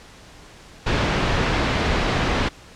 pink low-pass noise, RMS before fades -21 dBFS, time 0.86-2.49 s, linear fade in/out 10 ms, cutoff 3500 Hz, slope 12 dB/octave, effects pink hiss -45 dBFS RMS until 2.75 s + low-pass 7000 Hz 12 dB/octave

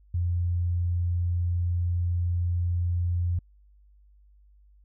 sine tone, 87.31 Hz, F2, in tune, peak -23 dBFS, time 0.14-3.39 s, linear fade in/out 5 ms, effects added 50 Hz sine -54 dBFS peak until 4.84 s

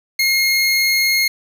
25% pulse tone, 2148 Hz, C7, 45 cents sharp, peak -10 dBFS, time 0.19-1.28 s, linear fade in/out 5 ms, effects 7-bit

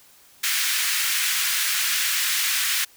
pink high-pass noise, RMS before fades -23 dBFS, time 0.43-2.85 s, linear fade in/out 10 ms, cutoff 1600 Hz, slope 24 dB/octave, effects white hiss -53 dBFS RMS until 2.96 s

